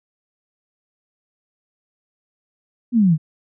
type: exponential sweep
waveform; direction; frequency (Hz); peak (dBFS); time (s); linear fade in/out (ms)
sine; down; 252 to 146.83; -11; 2.92-3.18; 50
effects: none